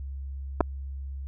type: clicks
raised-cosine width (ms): 1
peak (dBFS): -8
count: 2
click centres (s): 0.606 / 0.609
effects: added 68 Hz sine -33 dBFS peak until 1.27 s